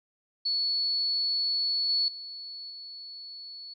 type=tone with level steps; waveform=sine; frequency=4413 Hz; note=C#8; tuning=9 cents flat; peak=-25 / -23 / -38 / -40 dBFS; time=0.45-3.74 s; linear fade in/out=10 ms; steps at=1.89 / 2.08 / 2.7 s; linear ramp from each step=2 ms; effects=none